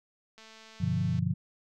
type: click train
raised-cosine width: 0.2 ms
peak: -35 dBFS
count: 180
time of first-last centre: 0.38-1.19 s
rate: 221 Hz
type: chord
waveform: sine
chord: G dominant seventh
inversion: none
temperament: equal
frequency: 98 / 123.47 / 146.83 / 174.61 Hz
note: G2 / B2 / D3 / F3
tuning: 0 / 0 / 0 / 0 cents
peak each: -32 / -32 / -32 / -30 dBFS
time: 0.8-1.34 s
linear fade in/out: 10 ms
effects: none